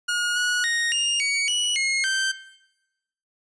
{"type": "tone with pitch steps", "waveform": "sawtooth", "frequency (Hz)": [1437, 1460, 1864, 2827, 2248, 2938, 2154, 1559], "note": ["F6", "F#6", "A#6", "F7", "C#7", "F#7", "C7", "G6"], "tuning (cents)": [49, -24, -1, 20, 24, -13, 50, -10], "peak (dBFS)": -18, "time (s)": [0.08, 2.32], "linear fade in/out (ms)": 10, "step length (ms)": 280, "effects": ["noise-tail reverb RT60 1.0 s tail -18 dB re dry", "resampled to 22050 Hz"]}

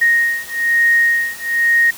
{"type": "beating tone pair", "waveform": "sine", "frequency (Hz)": [1864.7, 1865.8], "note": ["A#6", "A#6"], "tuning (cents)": [0, 1], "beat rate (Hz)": 1.1, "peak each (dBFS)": -15, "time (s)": [0.01, 1.91], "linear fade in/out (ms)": 10, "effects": ["white hiss -34 dBFS RMS until 1.97 s"]}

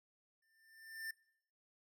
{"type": "tone with exponential growth", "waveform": "square", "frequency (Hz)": 1789, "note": "A6", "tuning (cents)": 28, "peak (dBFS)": -40, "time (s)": [0.42, 1.11], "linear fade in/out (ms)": 5, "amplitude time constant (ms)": 150, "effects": ["noise-tail reverb RT60 0.8 s tail -25 dB re dry"]}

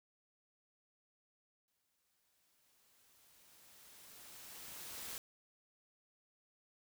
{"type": "noise with exponential growth", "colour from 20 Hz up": "white", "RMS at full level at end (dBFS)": -45, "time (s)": [1.68, 5.18], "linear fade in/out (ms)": 0, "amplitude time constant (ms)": 760, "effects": []}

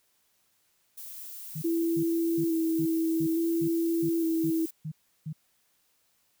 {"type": "noise", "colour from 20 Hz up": "violet", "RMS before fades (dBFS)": -42, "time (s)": [0.97, 4.71], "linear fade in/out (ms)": 10}
{"type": "tone bursts", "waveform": "sine", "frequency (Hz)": 155.56, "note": "D#3", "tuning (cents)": 0, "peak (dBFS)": -32, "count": 10, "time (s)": [1.55, 5.33], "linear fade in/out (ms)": 10, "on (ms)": 72, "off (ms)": 340}
{"type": "tone with vibrato", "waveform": "sine", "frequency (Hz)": 329.3, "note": "E4", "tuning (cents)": -2, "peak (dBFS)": -24, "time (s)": [1.64, 4.66], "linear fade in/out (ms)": 10, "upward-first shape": "square", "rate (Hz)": 0.58, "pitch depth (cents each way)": 20}
{"effects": ["white hiss -70 dBFS RMS until 6.4 s"]}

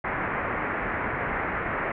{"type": "low-pass noise", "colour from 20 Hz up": "white", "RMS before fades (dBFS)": -29, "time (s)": [0.04, 1.92], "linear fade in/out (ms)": 5, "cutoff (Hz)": 2100, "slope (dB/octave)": 48, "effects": []}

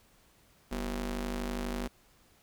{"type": "ring-modulated tone", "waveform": "sawtooth", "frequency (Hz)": 144, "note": "D3", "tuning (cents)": -34, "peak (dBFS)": -26, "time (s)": [0.71, 1.88], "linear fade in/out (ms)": 10, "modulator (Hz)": 98.1, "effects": ["pink hiss -64 dBFS RMS until 2.42 s"]}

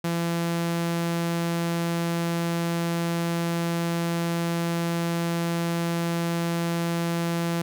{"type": "tone", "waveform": "sawtooth", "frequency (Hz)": 169.2, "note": "E3", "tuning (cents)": 45, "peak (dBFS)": -20, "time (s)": [0.04, 7.62], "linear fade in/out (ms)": 5, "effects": []}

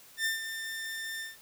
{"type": "tone with ADSR envelope", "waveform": "sawtooth", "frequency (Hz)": 1795, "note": "A6", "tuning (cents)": 34, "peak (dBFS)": -23, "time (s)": [0.17, 1.37], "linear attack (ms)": 78, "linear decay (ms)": 140, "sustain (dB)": -9, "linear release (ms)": 160, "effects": ["white hiss -55 dBFS RMS until 1.41 s"]}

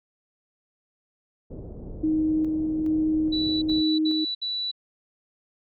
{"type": "low-pass noise", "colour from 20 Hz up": "pink", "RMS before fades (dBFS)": -38, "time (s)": [1.5, 3.82], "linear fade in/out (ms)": 10, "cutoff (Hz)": 500, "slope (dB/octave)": 24}
{"type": "tone with tremolo", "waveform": "sine", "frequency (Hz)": 312.4, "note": "D#4", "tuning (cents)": 7, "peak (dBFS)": -20, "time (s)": [2.03, 4.25], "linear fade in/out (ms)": 10, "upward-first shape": "square", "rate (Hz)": 1.2, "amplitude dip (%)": 30}
{"type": "tone bursts", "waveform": "sine", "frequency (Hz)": 3951, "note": "B7", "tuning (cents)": 0, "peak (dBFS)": -26, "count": 4, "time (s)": [3.32, 4.715], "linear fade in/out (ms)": 10, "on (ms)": 300, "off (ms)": 65}
{"effects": []}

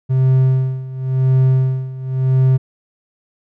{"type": "tone with tremolo", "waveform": "triangle", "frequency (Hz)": 130.81, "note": "C3", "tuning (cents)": 0, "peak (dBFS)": -7, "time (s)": [0.09, 2.58], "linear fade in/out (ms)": 20, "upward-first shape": "sine", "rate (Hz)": 0.94, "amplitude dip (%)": 85, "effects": []}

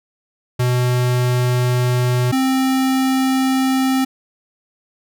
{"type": "tone pair in turn", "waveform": "square", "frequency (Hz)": [124.2, 263.2], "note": ["B2", "C4"], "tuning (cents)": [10, 10], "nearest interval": "octave + minor second", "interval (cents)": 1300, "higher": "second", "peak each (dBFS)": [-15, -15], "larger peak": "neither", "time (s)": [[0.59, 2.32], [2.32, 4.05]], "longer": "neither", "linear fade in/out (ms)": 10, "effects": []}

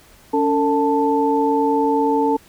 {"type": "tone cluster", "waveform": "sine", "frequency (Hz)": [282.2, 451.4, 881], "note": ["C#4", "A4", "A5"], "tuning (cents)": [31, 44, 2], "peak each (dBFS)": -19, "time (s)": [0.33, 2.37], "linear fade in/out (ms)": 10, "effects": ["pink hiss -49 dBFS RMS until 2.48 s"]}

